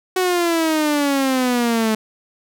sawtooth exponential sweep, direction down, 374 to 216.1 Hz, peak -12 dBFS, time 0.16-1.95 s, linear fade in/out 5 ms, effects none

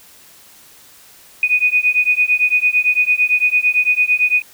sine beating tone pair, 2478 / 2486.9 Hz, D#7 / D#7, -8 / -1 cents, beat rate 8.9 Hz, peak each -15 dBFS, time 1.43-4.42 s, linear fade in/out 2 ms, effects white hiss -45 dBFS RMS until 4.53 s

